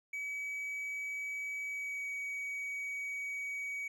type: tone with pitch glide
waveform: triangle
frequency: 2278 to 2262 Hz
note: C#7 to C#7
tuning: +47 to +34 cents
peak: -35 dBFS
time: 0.13-3.88 s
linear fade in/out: 5 ms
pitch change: -13 cents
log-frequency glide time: 1.66-2.07 s
effects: none